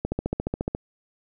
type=click train; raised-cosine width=2 ms; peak=-12 dBFS; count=11; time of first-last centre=0.05-0.749 s; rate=14.3 Hz; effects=none